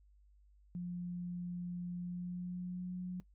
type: tone with pitch glide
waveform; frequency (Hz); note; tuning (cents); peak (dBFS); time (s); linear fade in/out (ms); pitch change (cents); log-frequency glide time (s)
sine; 176.5 to 181.15; F3 to F#3; +19 to -36; -38; 0.75-3.2; 0; +45; 1.98-2.93
effects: noise-tail reverb RT60 0.1 s tail -19 dB re dry + added 50 Hz sine -62 dBFS peak until 3.34 s